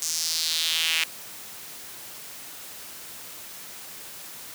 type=tone with high-pass filter sweep; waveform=sawtooth; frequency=162.1 Hz; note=E3; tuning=29 cents flat; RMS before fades=-26 dBFS; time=0.02-1.04 s; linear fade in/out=0 ms; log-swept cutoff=6400 to 2500 Hz; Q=2.8; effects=white hiss -41 dBFS RMS until 4.54 s + high-pass 80 Hz 12 dB/octave